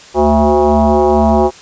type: tone with frequency modulation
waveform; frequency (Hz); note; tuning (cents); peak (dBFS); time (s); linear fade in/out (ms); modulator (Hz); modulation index
sine; 220.9; A3; +7; -7; 0.14-1.51; 50; 148; 4.8
effects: white hiss -37 dBFS RMS until 1.61 s + resampled to 16000 Hz